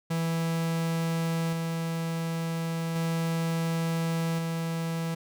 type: tone with tremolo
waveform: 45% pulse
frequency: 164.81 Hz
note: E3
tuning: in tune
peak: -26 dBFS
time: 0.1-5.15 s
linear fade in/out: 10 ms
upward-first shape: square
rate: 0.35 Hz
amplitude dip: 25%
effects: none